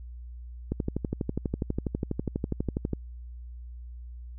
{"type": "click train", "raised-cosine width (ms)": 3, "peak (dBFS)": -15, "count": 28, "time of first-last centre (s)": [0.72, 2.933], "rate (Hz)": 12.2, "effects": ["added 60 Hz sine -39 dBFS peak until 4.38 s"]}